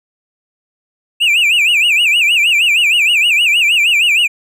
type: tone with vibrato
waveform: triangle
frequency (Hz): 2605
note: E7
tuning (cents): -21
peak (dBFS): -7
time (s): 1.2-4.28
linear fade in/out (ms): 20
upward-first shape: sine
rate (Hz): 6.4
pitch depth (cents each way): 200
effects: none